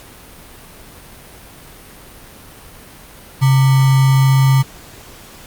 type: tone with sample-and-hold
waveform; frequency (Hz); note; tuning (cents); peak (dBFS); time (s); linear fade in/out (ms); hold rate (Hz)
sine; 134.2; C3; +44; -8; 3.41-4.63; 20; 1050
effects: pink hiss -39 dBFS RMS until 5.46 s + Opus 48 kbps